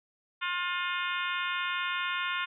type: harmonic tone with a mistuned harmonic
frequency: 355.5 Hz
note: F4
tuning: 31 cents sharp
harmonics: 3 / 4 / 5 / 6 / 7 / 8 / 9 / 10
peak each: -35 / -34 / -39 / -39 / -38 / -40 / -44 / -41 dBFS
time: 0.41-2.46 s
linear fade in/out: 20 ms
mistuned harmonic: 9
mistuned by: -63 cents
effects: none